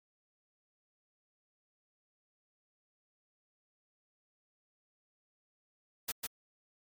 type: noise with echo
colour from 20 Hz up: white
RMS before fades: -35 dBFS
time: 6.08-6.12 s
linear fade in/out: 10 ms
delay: 150 ms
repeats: 1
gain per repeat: -2 dB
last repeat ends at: 6.27 s
effects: MP3 96 kbps